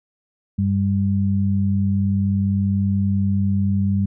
sine tone pair together, 96.9 / 197.42 Hz, G2 / G3, -20 / +13 cents, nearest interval octave, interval 1233 cents, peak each -19 dBFS, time 0.58-4.06 s, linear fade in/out 10 ms, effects none

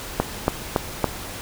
click train, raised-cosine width 1 ms, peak -3 dBFS, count 4, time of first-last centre 0.2-1.043 s, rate 3.56 Hz, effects pink hiss -34 dBFS RMS until 1.41 s

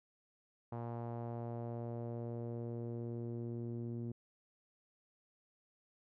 sawtooth tone with low-pass filter sweep, 117.7 Hz, A#2, 17 cents sharp, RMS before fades -42 dBFS, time 0.72-4.12 s, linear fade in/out 5 ms, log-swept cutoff 890 to 300 Hz, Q 2, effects none

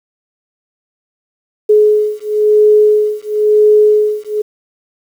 sine beating tone pair, 422.9 / 423.88 Hz, G#4 / G#4, +31 / +35 cents, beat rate 0.98 Hz, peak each -10 dBFS, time 1.69-4.42 s, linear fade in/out 10 ms, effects 7-bit

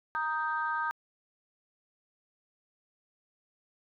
sine chord, Eb major, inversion second, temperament equal, 932.3 / 1244.5 / 1568 Hz, Bb5 / Eb6 / G6, 0 / 0 / 0 cents, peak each -33 dBFS, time 0.15-0.91 s, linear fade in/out 0 ms, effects tanh soft clip ceiling -19 dBFS

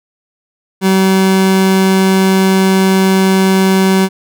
30% pulse tone, 190.5 Hz, G3, 49 cents flat, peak -5 dBFS, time 0.81-4.09 s, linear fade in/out 50 ms, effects none

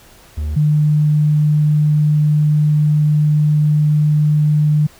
triangle / sine tone pair in turn, 75.3 / 150.6 Hz, D2 / D3, +44 / +44 cents, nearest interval octave, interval 1200 cents, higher second, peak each -16 / -10 dBFS, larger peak second, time 0.37-0.56 / 0.56-4.87 s, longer second, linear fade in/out 10 ms, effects pink hiss -45 dBFS RMS until 4.99 s

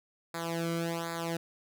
sawtooth tone with flanger, 167.3 Hz, E3, 26 cents sharp, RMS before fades -34 dBFS, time 0.34-1.37 s, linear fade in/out 5 ms, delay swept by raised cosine 0.34 to 1.14 ms, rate 1.3 Hz, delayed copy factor -1, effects none

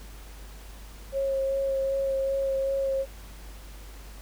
sine tone with vibrato, 542 Hz, C#5, 39 cents flat, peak -24 dBFS, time 1.12-3.06 s, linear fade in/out 50 ms, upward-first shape sine, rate 2.6 Hz, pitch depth 14 cents each way, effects added 50 Hz sine -42 dBFS peak until 4.21 s + pink hiss -50 dBFS RMS until 4.21 s

